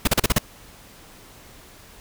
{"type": "noise bursts", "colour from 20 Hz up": "pink", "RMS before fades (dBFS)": -17, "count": 6, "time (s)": [0.05, 0.385], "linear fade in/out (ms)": 5, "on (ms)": 25, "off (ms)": 37, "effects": ["pink hiss -47 dBFS RMS until 2 s"]}